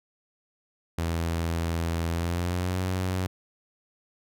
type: tone with pitch glide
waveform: sawtooth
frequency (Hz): 83.4 to 92.54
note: E2 to F#2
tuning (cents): +21 to +1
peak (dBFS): -22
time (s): 0.98-3.27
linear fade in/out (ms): 5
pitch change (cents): +180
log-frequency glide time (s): 2.09-2.81
effects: none

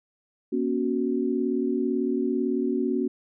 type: chord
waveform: sine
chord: F# major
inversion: first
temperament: equal with one note detuned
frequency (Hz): 239.2 / 277.2 / 370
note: A#3 / C#4 / F#4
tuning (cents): +45 / 0 / 0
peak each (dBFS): -27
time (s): 0.52-3.08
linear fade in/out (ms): 10
effects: none

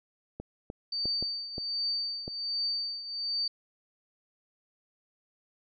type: clicks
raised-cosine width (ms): 2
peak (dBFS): -24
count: 6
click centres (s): 0.4 / 0.701 / 1.056 / 1.226 / 1.581 / 2.279
type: tone with tremolo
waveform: sine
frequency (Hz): 4600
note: D8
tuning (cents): -37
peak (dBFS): -27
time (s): 0.92-3.48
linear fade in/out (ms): 5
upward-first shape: triangle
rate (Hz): 1.3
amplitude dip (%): 75
effects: none

